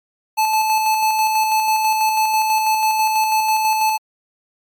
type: tone with tremolo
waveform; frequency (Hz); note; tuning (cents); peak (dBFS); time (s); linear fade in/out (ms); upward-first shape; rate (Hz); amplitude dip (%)
square; 870; A5; -20; -14; 0.37-3.98; 20; square; 6.1; 30
effects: MP3 96 kbps